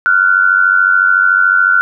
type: tone pair together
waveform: sine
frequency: 1396.9 / 1490.7 Hz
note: F6 / F#6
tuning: 0 / +12 cents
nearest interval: minor second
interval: 112 cents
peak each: -10 dBFS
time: 0.06-1.81 s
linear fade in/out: 0 ms
effects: none